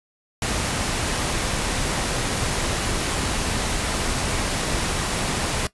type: noise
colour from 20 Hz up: pink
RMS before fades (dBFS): -24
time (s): 0.42-5.67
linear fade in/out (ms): 2
effects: noise-tail reverb RT60 0.1 s tail -17 dB re dry + resampled to 24000 Hz